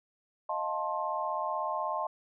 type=chord; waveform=sine; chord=F dominant seventh; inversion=third; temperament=equal with one note detuned; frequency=622.3 / 698.5 / 880 / 1059.3 Hz; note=Eb5 / F5 / A5 / C6; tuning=0 / 0 / 0 / +21 cents; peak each=-36 / -38 / -35 / -34 dBFS; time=0.49-2.07 s; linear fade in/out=5 ms; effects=none

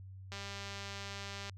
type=click train; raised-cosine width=0.2 ms; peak=-27 dBFS; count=235; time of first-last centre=0.32-1.496 s; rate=199 Hz; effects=added 95 Hz sine -47 dBFS peak until 1.57 s

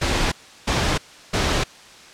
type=noise bursts; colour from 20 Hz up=pink; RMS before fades=-20 dBFS; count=3; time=0.01-1.64 s; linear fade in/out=10 ms; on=310 ms; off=350 ms; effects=white hiss -44 dBFS RMS until 2.13 s + low-pass 6000 Hz 12 dB/octave

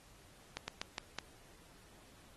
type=slowing click train; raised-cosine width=0.2 ms; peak=-21 dBFS; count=5; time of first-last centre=0.57-1.186 s; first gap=110 ms; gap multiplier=1.23; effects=pink hiss -62 dBFS RMS until 2.36 s + AAC 32 kbps

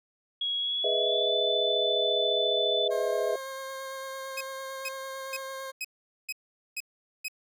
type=tone with pitch glide; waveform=sine; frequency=3322 to 3505 Hz; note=G#7 to A7; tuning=0 to -7 cents; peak=-27 dBFS; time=0.41-2.88 s; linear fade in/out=5 ms; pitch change=+93 cents; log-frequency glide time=0.57-1.36 s
type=chord; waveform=sine; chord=E major seventh; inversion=first; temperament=equal with one note detuned; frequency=415.3 / 493.9 / 624.8 / 659.3 Hz; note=G#4 / B4 / D#5 / E5; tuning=0 / 0 / +7 / 0 cents; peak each=-31 dBFS; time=0.84-3.36 s; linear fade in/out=5 ms
type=tone with vibrato; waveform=20% pulse; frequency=534 Hz; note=C5; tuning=35 cents sharp; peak=-31 dBFS; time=2.9-5.72 s; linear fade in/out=20 ms; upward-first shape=sine; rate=8.9 Hz; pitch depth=12 cents each way
type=tone bursts; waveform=sawtooth; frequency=2532 Hz; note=D#7; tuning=30 cents sharp; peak=-28 dBFS; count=7; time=4.37-7.283 s; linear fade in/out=5 ms; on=39 ms; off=440 ms
effects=none

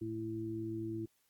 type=harmonic tone; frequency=110.9 Hz; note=A2; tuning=14 cents sharp; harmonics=1 / 2 / 3; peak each=-43 / -47 / -38 dBFS; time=0.01-1.06 s; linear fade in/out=10 ms; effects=white hiss -75 dBFS RMS until 1.29 s + Opus 48 kbps

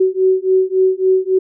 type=beating tone pair; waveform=sine; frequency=374.3 / 377.9 Hz; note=F#4 / F#4; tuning=+20 / +37 cents; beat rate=3.6 Hz; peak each=-14 dBFS; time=0-1.39 s; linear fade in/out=10 ms; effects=none

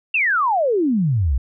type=exponential sweep; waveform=sine; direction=down; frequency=2794 to 58 Hz; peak=-15 dBFS; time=0.14-1.38 s; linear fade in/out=5 ms; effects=none

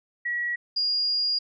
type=tone pair in turn; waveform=sine; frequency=1922 / 4843 Hz; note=B6 / D#8; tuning=-48 / -48 cents; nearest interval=octave + major third; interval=1600 cents; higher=second; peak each=-25 / -22 dBFS; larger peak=second; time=0.25-0.56 / 0.76-1.39 s; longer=second; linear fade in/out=10 ms; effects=none

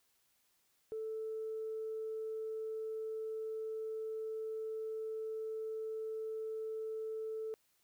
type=tone; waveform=sine; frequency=440 Hz; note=A4; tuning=in tune; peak=-37 dBFS; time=0.92-7.54 s; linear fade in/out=0 ms; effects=tanh soft clip ceiling -33 dBFS + white hiss -75 dBFS RMS until 7.83 s

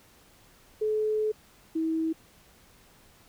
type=tone pair in turn; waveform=sine; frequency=430 / 322.1 Hz; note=A4 / E4; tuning=-40 / -40 cents; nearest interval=perfect fourth; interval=500 cents; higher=first; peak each=-24 / -25 dBFS; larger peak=first; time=0.81-1.32 / 1.75-2.13 s; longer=first; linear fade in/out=10 ms; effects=pink hiss -58 dBFS RMS until 3.28 s

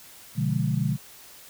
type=chord; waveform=sine; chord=B diminished seventh; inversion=none; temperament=equal; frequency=123.47 / 146.83 / 174.61 / 207.7 Hz; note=B2 / D3 / F3 / Ab3; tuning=0 / 0 / 0 / 0 cents; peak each=-27 / -26 / -29 / -30 dBFS; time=0.35-0.98 s; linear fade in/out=50 ms; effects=white hiss -48 dBFS RMS until 1.49 s

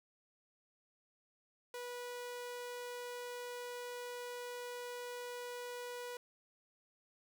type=tone; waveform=sawtooth; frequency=488.7 Hz; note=B4; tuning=18 cents flat; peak=-39 dBFS; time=1.74-6.17 s; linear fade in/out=2 ms; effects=none

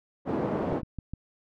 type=band-pass noise; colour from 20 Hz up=pink; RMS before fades=-29 dBFS; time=0.25-0.82 s; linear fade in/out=50 ms; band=200 to 650 Hz; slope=12 dB/octave
type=clicks; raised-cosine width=5 ms; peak=-23 dBFS; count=4; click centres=0.726 / 0.832 / 0.987 / 1.136 s
effects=none

